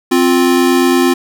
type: tone pair together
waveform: square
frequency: 262 / 350.8 Hz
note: C4 / F4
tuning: +2 / +8 cents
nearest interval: perfect fourth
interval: 506 cents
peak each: -12 dBFS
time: 0.11-1.14 s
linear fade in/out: 10 ms
effects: none